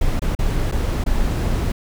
brown noise with dropouts, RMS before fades -19 dBFS, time 0.01-1.72 s, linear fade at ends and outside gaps 5 ms, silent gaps 0.195-0.218 / 0.351-0.389 / 0.715-0.721 / 1.04-1.062 s, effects none

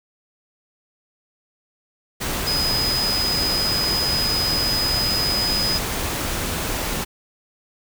sine tone in noise, 4999 Hz, D#8, 7 cents sharp, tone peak -20 dBFS, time 2.46-5.79 s, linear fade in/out 20 ms, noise pink, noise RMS -25 dBFS, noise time 2.2-7.05 s, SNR +2 dB, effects none

